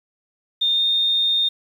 sine tone with pitch glide, 3636 to 3657 Hz, A#7 to A#7, -44 to -34 cents, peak -16 dBFS, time 0.61-1.49 s, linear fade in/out 10 ms, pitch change +10 cents, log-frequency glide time 0.72-0.82 s, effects 8-bit

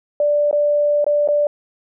sine tone with dropouts, 587.3 Hz, D5, in tune, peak -13 dBFS, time 0.2-1.47 s, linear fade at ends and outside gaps 2 ms, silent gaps 0.512-0.528 / 1.044-1.065 / 1.276-1.286 s, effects none

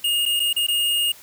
square tone with dropouts, 2847 Hz, F7, 33 cents sharp, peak -19 dBFS, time 0.04-1.12 s, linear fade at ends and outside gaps 5 ms, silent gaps 0.255-0.26 / 0.396-0.4 / 0.53-0.563 / 0.667-0.683 s, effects white hiss -46 dBFS RMS until 1.22 s

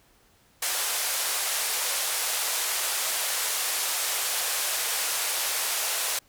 white band-pass noise, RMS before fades -28 dBFS, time 0.62-6.19 s, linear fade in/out 5 ms, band 490 to 13000 Hz, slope 24 dB/octave, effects pink hiss -61 dBFS RMS until 6.28 s

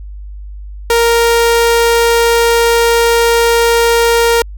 sawtooth tone, 466.2 Hz, A#4, in tune, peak -4 dBFS, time 0.9-4.42 s, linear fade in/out 2 ms, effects added 50 Hz sine -25 dBFS peak until 4.57 s

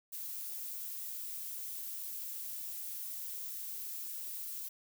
violet noise, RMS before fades -42 dBFS, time 0.12-4.69 s, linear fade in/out 10 ms, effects none

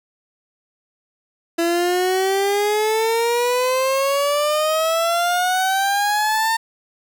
30% pulse exponential sweep, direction up, 334.1 to 910 Hz, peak -14 dBFS, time 1.58-6.57 s, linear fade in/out 10 ms, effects none

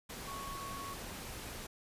sine tone in noise, 1108.7 Hz, C#6, in tune, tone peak -43 dBFS, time 0.27-0.94 s, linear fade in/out 10 ms, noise pink, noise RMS -45 dBFS, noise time 0.09-1.67 s, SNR -1 dB, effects resampled to 32000 Hz

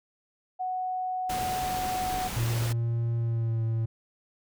sine tone, 740 Hz, F#5, in tune, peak -28 dBFS, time 0.59-2.29 s, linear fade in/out 20 ms
pink noise, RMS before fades -35 dBFS, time 1.29-2.73 s, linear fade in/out 10 ms
triangle tone with pitch glide, 116.6 to 113.15 Hz, A#2 to A2, +1 to +49 cents, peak -23 dBFS, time 2.36-3.86 s, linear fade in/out 10 ms, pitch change -52 cents, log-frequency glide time 3.17-3.61 s
effects none

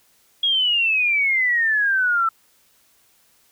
sine exponential sweep, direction down, 3322 to 1318.5 Hz, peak -16 dBFS, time 0.43-2.29 s, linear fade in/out 5 ms, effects white hiss -59 dBFS RMS until 3.51 s

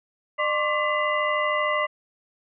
sine tone cluster, 603 / 1066 / 1159 / 2013 / 2805 Hz, D5 / C6 / D6 / B6 / F7, +46 / +32 / -23 / +33 / +7 cents, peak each -26 / -28 / -28 / -26 / -35 dBFS, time 0.38-1.87 s, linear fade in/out 20 ms, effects none

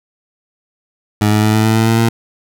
20% pulse tone with pitch steps, 105.2 / 106.55 / 107.91 / 109.29 / 110.69 / 112.1 / 113.53 / 114.99 Hz, G#2 / G#2 / A2 / A2 / A2 / A2 / A#2 / A#2, +23 / +45 / -33 / -11 / +11 / +33 / -45 / -23 cents, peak -5 dBFS, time 1.21-2.09 s, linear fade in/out 5 ms, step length 110 ms, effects none

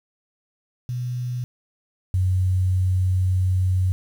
sine tone pair in turn, 123.7 / 92.67 Hz, B2 / F#2, +3 / +3 cents, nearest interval perfect fourth, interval 500 cents, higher first, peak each -24 / -17 dBFS, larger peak second, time 0.89-1.44 / 2.14-3.92 s, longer second, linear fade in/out 0 ms, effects 8-bit

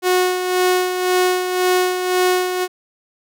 sawtooth tone with tremolo, 365.2 Hz, F#4, 23 cents flat, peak -9 dBFS, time 0.02-2.68 s, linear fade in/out 50 ms, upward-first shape sine, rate 1.9 Hz, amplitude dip 55%, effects none

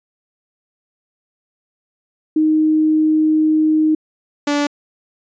sine / sawtooth tone pair in turn, 311.1 / 289.9 Hz, D#4 / D4, 0 / -22 cents, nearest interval minor second, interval 122 cents, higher first, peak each -11 dBFS, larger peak neither, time 2.36-3.95 / 4.47-4.67 s, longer first, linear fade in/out 5 ms, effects resampled to 16000 Hz

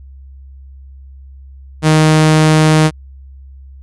sawtooth tone, 155.9 Hz, D#3, 4 cents sharp, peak -3 dBFS, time 1.82-2.91 s, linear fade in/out 50 ms, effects added 67 Hz sine -33 dBFS peak until 3.82 s + resampled to 24000 Hz

